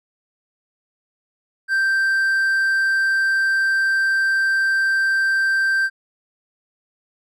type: tone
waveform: triangle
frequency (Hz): 1568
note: G6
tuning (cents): 0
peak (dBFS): -14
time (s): 1.68-5.9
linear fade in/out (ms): 50
effects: none